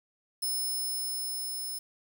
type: tone with level ramp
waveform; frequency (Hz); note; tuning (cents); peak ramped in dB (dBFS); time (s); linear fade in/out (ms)
10% pulse; 5230; E8; -15; -23 to -29; 0.42-1.79; 10
effects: 9-bit